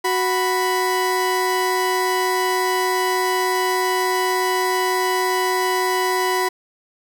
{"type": "tone pair together", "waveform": "30% pulse", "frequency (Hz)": [370, 987.8], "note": ["F#4", "B5"], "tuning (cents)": [0, 0], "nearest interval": "octave + perfect fourth", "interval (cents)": 1700, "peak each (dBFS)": -18, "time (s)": [0.04, 6.49], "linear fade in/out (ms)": 10, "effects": []}